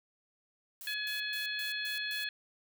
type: noise bursts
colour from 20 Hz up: blue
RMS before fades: -46 dBFS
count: 6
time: 0.81-2.24 s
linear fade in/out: 0 ms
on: 130 ms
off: 130 ms
type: harmonic tone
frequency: 847 Hz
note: G#5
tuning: 34 cents sharp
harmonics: 2 / 3 / 4 / 5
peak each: -37 / -41 / -40 / -41 dBFS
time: 0.87-2.29 s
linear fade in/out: 2 ms
effects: none